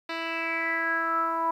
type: tone with low-pass filter sweep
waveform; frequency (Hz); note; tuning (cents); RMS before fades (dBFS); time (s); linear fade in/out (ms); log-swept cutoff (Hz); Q
10% pulse; 329.6; E4; 0; -28; 0.09-1.51; 5; 3400 to 1000; 6.9
effects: 10-bit